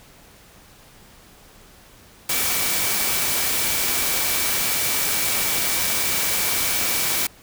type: tone in noise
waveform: sine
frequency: 2300 Hz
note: D7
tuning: 37 cents flat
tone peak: -32 dBFS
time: 2.29-7.27 s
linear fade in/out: 5 ms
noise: white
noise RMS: -22 dBFS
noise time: 2.29-7.27 s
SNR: -13 dB
effects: pink hiss -49 dBFS RMS until 7.42 s